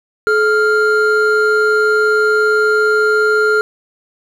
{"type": "tone pair together", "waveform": "triangle", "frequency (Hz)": [428.5, 1396.9], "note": ["A4", "F6"], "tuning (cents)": [-46, 0], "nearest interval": "octave + minor sixth", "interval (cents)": 2046, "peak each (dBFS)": -11, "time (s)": [0.27, 3.61], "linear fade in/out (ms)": 0, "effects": []}